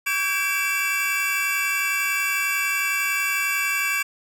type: tone cluster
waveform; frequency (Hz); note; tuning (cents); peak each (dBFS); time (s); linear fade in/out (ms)
square; 1133 / 1560 / 1631 / 2313 / 2702; C#6 / G6 / G#6 / D7 / E7; +37 / -9 / -32 / -27 / +42; -32 / -33 / -30 / -25 / -28; 0.06-4.03; 10
effects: none